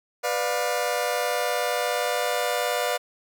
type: chord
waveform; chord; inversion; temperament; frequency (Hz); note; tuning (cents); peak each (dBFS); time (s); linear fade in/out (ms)
sawtooth; B diminished; none; just; 493.9 / 592.7 / 711.2; B4 / D5 / F5; 0 / +16 / +31; -24; 0.23-2.98; 20
effects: none